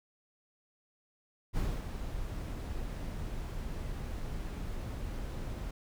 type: noise with ADSR envelope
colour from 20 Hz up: brown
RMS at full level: -31 dBFS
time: 1.53-5.71 s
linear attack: 41 ms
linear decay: 250 ms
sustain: -7 dB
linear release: 5 ms
effects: none